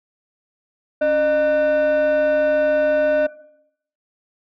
sine tone with frequency modulation, 607 Hz, D#5, 43 cents flat, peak -12 dBFS, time 1.01-3.27 s, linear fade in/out 10 ms, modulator 886 Hz, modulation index 0.51, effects noise-tail reverb RT60 0.7 s tail -19 dB re dry + tanh soft clip ceiling -14 dBFS

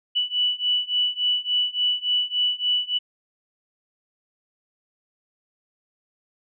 sine beating tone pair, 2960 / 2963.5 Hz, F#7 / F#7, 0 / +2 cents, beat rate 3.5 Hz, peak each -24 / -23 dBFS, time 0.15-2.99 s, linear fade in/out 20 ms, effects none

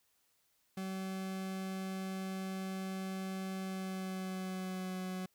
40% pulse tone with pitch glide, 190 to 185.45 Hz, F#3 to F#3, +46 to +4 cents, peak -37 dBFS, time 0.77-5.26 s, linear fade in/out 5 ms, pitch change -42 cents, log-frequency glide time 3.58-4.95 s, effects white hiss -75 dBFS RMS until 5.34 s

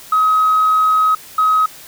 sine tone pair in turn, 1269 / 1269 Hz, D#6 / D#6, +34 / +34 cents, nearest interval unison, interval 0 cents, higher neither, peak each -9 dBFS, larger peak neither, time 0.12-1.15 / 1.38-1.66 s, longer first, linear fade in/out 5 ms, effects tanh soft clip ceiling -6 dBFS + white hiss -38 dBFS RMS until 1.87 s

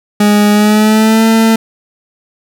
40% pulse tone with pitch glide, 207.7 to 223.9 Hz, G#3 to A3, 0 to +30 cents, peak -5 dBFS, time 0.2-1.56 s, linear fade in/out 5 ms, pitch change +130 cents, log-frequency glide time 0.52-1.25 s, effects none

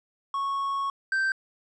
triangle tone pair in turn, 1104 / 1561.3 Hz, C#6 / G6, -7 / -7 cents, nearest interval tritone, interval 600 cents, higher second, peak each -24 / -21 dBFS, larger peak second, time 0.34-0.9 / 1.12-1.32 s, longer first, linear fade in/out 2 ms, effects resampled to 22050 Hz

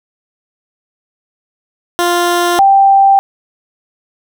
15% pulse / sine tone pair in turn, 349.2 / 785.4 Hz, F4 / G5, 0 / +3 cents, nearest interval octave + major second, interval 1403 cents, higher second, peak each -4 dBFS, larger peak neither, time 1.99-2.59 / 2.59-3.19 s, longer neither, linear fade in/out 0 ms, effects none

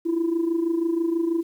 sine tone with amplitude modulation, 333.8 Hz, E4, 22 cents sharp, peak -16 dBFS, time 0.05-1.43 s, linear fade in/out 20 ms, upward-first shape sine, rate 26.2 Hz, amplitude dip 70%, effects tanh soft clip ceiling -16 dBFS + 9-bit

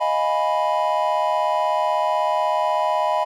triangle chord, F half-diminished seventh, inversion third, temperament equal, 622.3 / 698.5 / 830.6 / 987.8 Hz, Eb5 / F5 / Ab5 / Cb6, 0 / 0 / 0 / 0 cents, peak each -21 / -24 / -23 / -20 dBFS, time 0-3.25 s, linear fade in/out 20 ms, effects none

